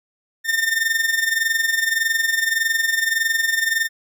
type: tone with amplitude modulation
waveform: 40% pulse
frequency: 1810 Hz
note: A6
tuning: 48 cents sharp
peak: -14 dBFS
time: 0.44-3.89 s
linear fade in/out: 50 ms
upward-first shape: sine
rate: 21.7 Hz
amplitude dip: 70%
effects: none